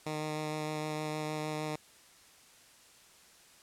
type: tone with vibrato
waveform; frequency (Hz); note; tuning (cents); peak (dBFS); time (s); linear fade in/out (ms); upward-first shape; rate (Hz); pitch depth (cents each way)
10% pulse; 153.5; D#3; -23; -26; 0.06-1.76; 5; sine; 6.5; 11
effects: white hiss -59 dBFS RMS until 3.62 s + low-pass 10000 Hz 12 dB/octave